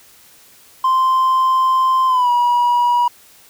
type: tone with pitch glide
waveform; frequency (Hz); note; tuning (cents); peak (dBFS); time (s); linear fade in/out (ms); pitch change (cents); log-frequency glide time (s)
triangle; 1042 to 966.6; C6 to B5; -7 to -38; -9; 0.84-3.08; 5; -131; 2.07-2.3
effects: tanh soft clip ceiling -6 dBFS + white hiss -47 dBFS RMS until 3.49 s